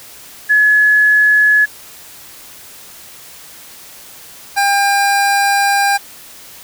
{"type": "tone pair in turn", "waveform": ["sine", "25% pulse"], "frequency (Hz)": [1700, 800.7], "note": ["G#6", "G5"], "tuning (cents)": [40, 37], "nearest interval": "octave + minor second", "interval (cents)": 1303, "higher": "first", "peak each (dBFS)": -7, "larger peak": "neither", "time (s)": [[0.49, 1.66], [4.56, 5.98]], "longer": "second", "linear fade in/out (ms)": 20, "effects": ["white hiss -37 dBFS RMS until 6.63 s"]}